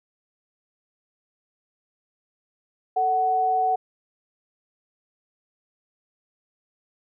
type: tone pair together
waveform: sine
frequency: 443.5 / 745.9 Hz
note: A4 / F#5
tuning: +14 / +14 cents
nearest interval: major sixth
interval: 900 cents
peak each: -30 / -19 dBFS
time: 2.96-3.76 s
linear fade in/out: 10 ms
effects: none